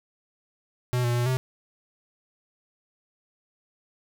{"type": "tone with pitch steps", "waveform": "square", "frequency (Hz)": [124.1, 120.2, 121.1, 129.2], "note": ["B2", "B2", "B2", "C3"], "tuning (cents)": [9, -46, -34, -21], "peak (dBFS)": -23, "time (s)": [0.93, 1.37], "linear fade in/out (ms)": 0, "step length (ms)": 110, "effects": []}